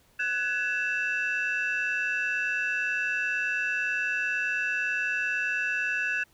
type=tone cluster; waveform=sine; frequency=1492 / 1683 / 2661 Hz; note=F#6 / G#6 / E7; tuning=+14 / +23 / +16 cents; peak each=-29 dBFS; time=0.19-6.24 s; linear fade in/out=10 ms; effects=tanh soft clip ceiling -20 dBFS + pink hiss -63 dBFS RMS until 6.33 s